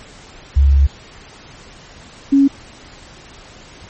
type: tone pair in turn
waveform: sine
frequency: 69.3 / 276.6 Hz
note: C#2 / C#4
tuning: 0 / -4 cents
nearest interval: 2 octaves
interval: 2396 cents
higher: second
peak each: -7 dBFS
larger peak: neither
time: 0.56-0.87 / 2.32-2.48 s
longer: first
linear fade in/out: 10 ms
effects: pink hiss -40 dBFS RMS until 3.89 s + MP3 32 kbps